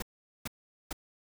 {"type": "noise bursts", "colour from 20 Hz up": "pink", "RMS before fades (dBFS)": -35, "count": 3, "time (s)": [0, 0.929], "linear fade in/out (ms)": 5, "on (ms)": 23, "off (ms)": 430, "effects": []}